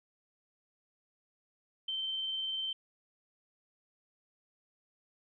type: tone with tremolo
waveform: sine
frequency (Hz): 3108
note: G7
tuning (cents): -16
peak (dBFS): -32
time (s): 1.88-2.73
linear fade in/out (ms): 5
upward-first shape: triangle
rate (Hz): 20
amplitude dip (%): 25
effects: none